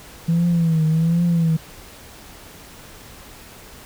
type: tone with vibrato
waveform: sine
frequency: 164.81 Hz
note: E3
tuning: in tune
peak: -13 dBFS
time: 0.28-1.57 s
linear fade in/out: 10 ms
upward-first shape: triangle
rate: 1.3 Hz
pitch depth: 96 cents each way
effects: tanh soft clip ceiling -12 dBFS + pink hiss -42 dBFS RMS until 3.85 s